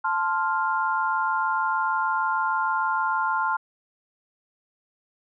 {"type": "chord", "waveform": "sine", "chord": "F major", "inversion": "first", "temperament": "equal", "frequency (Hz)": [880, 1046.5, 1396.9], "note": ["A5", "C6", "F6"], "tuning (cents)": [0, 0, 0], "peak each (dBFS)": -26, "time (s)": [0.04, 3.57], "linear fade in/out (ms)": 10, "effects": []}